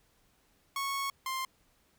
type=tone pair in turn; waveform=sawtooth; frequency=1103 / 1051.4 Hz; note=C#6 / C6; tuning=-9 / +8 cents; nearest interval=minor second; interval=83 cents; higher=first; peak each=-28 / -29 dBFS; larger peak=first; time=0.76-1.1 / 1.26-1.45 s; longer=first; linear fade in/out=2 ms; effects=pink hiss -69 dBFS RMS until 1.98 s